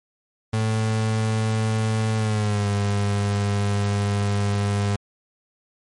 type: tone with pitch glide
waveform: 35% pulse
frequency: 110 to 101.45 Hz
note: A2 to G#2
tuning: 0 to -40 cents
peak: -18 dBFS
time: 0.53-4.96 s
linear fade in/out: 5 ms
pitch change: -140 cents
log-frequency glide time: 2.16-2.67 s
effects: MP3 48 kbps